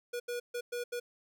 square tone bursts at uneven times, 483.3 Hz, B4, 38 cents flat, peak -35 dBFS, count 5, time 0.13-0.2 / 0.28-0.4 / 0.54-0.61 / 0.72-0.84 / 0.92-1 s, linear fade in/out 10 ms, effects none

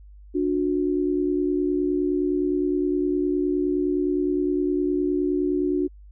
sine tone pair together, 292.9 / 362.6 Hz, D4 / F#4, -5 / -35 cents, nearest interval major third, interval 370 cents, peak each -23 dBFS, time 0.34-5.88 s, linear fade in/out 20 ms, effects added 50 Hz sine -43 dBFS peak until 6.11 s

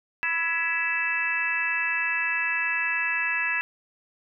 harmonic tone with a mistuned harmonic, 329.6 Hz, E4, in tune, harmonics 3 / 4 / 5 / 6 / 7 / 8, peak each -36 / -38 / -28 / -30 / -38 / -27 dBFS, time 0.23-3.61 s, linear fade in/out 0 ms, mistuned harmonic 5, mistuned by +30 cents, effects none

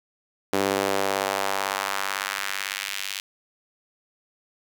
sawtooth tone with high-pass filter sweep, 98 Hz, G2, in tune, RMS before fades -27 dBFS, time 0.53-3.2 s, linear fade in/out 0 ms, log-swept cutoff 350 to 2900 Hz, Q 1.3, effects 8-bit

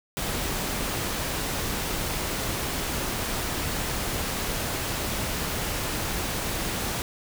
pink noise, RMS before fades -29 dBFS, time 0.17-7.02 s, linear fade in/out 0 ms, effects none

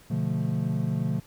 triangle chord, B half-diminished seventh, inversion none, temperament equal with one note detuned, 123.47 / 146.32 / 174.61 / 220 Hz, B2 / D3 / F3 / A3, 0 / -6 / 0 / 0 cents, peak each -28 / -27 / -28 / -30 dBFS, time 0.1-1.2 s, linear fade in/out 10 ms, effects pink hiss -55 dBFS RMS until 1.26 s

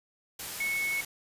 sine tone in noise, 2204 Hz, C#7, 11 cents flat, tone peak -28 dBFS, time 0.6-1.01 s, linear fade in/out 5 ms, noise white, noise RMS -38 dBFS, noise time 0.39-1.05 s, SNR +7 dB, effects resampled to 32000 Hz

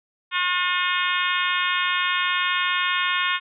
harmonic tone, 359.5 Hz, F#4, 50 cents flat, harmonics 3 / 4 / 5 / 6 / 7 / 8 / 9 / 10, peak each -26 / -27 / -28 / -29 / -29 / -30 / -31 / -31 dBFS, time 0.31-3.4 s, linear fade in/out 50 ms, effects none

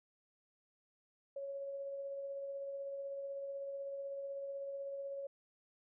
sine tone with tremolo, 554.4 Hz, C#5, in tune, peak -39 dBFS, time 1.36-5.27 s, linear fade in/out 5 ms, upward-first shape triangle, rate 16 Hz, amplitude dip 30%, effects none

